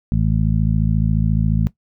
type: harmonic tone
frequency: 54.3 Hz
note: A1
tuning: 22 cents flat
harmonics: 1 / 2 / 3 / 4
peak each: -19 / -20 / -19 / -23 dBFS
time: 0.12-1.67 s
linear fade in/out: 0 ms
effects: noise-tail reverb RT60 0.1 s tail -17 dB re dry